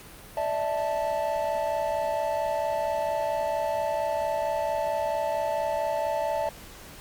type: chord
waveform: triangle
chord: D suspended second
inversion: none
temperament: equal with one note detuned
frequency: 587.3 / 651.7 / 880 Hz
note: D5 / E5 / A5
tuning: 0 / -20 / 0 cents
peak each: -28 / -27 / -28 dBFS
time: 0.37-6.49 s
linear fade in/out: 2 ms
effects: pink hiss -46 dBFS RMS until 7 s + Opus 48 kbps